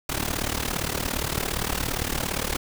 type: noise with amplitude modulation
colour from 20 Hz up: pink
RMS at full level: -24 dBFS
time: 0.09-2.57 s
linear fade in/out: 5 ms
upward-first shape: sine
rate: 37.4 Hz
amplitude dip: 85%
effects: none